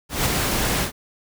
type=noise with ADSR envelope; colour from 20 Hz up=pink; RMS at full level=-19 dBFS; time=0.09-0.92 s; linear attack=170 ms; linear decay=4 ms; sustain=-3 dB; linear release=96 ms; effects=none